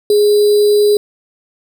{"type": "tone with sample-and-hold", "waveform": "sine", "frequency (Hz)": 415.3, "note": "G#4", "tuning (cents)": 0, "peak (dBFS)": -7, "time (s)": [0.1, 0.97], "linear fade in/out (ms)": 2, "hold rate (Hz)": 4410, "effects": []}